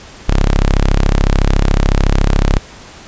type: tone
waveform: sawtooth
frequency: 33.87 Hz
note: C#1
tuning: 39 cents flat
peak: -5 dBFS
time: 0.28-2.59 s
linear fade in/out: 10 ms
effects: pink hiss -36 dBFS RMS until 3.07 s + resampled to 16000 Hz